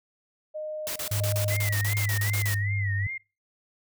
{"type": "tone with tremolo", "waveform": "sine", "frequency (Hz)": 615, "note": "D#5", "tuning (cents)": -20, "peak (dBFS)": -31, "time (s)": [0.54, 1.76], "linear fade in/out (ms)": 20, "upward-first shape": "square", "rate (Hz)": 1.5, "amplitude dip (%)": 70}
{"type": "noise bursts", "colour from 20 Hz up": "white", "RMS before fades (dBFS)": -32, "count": 14, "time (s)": [0.87, 2.543], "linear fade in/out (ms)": 0, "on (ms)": 87, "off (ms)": 35}
{"type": "tone with pitch glide", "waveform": "sine", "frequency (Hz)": [103.2, 99.45], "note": ["G#2", "G2"], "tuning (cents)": [-10, 25], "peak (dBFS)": -25, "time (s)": [1.11, 3.07], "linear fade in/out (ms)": 5, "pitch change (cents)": -65, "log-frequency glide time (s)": [2.35, 2.95]}
{"type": "tone with vibrato", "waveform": "sine", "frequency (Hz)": 1975.5, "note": "B6", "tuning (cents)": 0, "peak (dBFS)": -31, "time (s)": [1.5, 3.18], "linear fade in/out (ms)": 10, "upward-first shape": "sine", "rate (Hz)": 2.6, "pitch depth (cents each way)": 130}
{"effects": ["noise-tail reverb RT60 0.3 s tail -24 dB re dry"]}